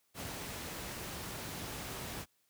pink noise, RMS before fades -42 dBFS, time 0.14-2.26 s, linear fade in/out 50 ms, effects white hiss -75 dBFS RMS until 2.49 s + high-pass 60 Hz 12 dB/octave

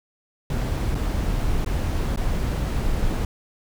brown noise with dropouts, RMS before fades -23 dBFS, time 0.5-3.25 s, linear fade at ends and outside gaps 2 ms, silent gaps 0.946-0.951 / 1.647-1.661 / 2.161-2.173 s, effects none

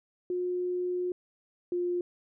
sine tone pair in turn, 359.5 / 353.5 Hz, F#4 / F4, -50 / +21 cents, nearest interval unison, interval 29 cents, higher first, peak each -28 / -27 dBFS, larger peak second, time 0.3-1.12 / 1.72-2.01 s, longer first, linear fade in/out 2 ms, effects none

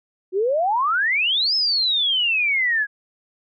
sine exponential two-way sweep, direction up then down, 357.2 to 5274 to 1637 Hz, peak -17 dBFS, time 0.32-2.87 s, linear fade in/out 50 ms, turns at 1.55 s, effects none

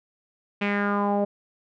sawtooth tone with low-pass filter sweep, 203.3 Hz, G#3, 37 cents flat, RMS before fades -24 dBFS, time 0.61-1.25 s, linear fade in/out 10 ms, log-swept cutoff 2600 to 620 Hz, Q 4.2, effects none

